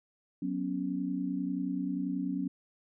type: chord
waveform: sine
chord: F# suspended fourth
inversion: none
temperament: equal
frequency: 185 / 246.9 / 277.2 Hz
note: F#3 / B3 / C#4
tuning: 0 / 0 / 0 cents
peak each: -35 / -37 / -33 dBFS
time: 0.42-2.48 s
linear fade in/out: 5 ms
effects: none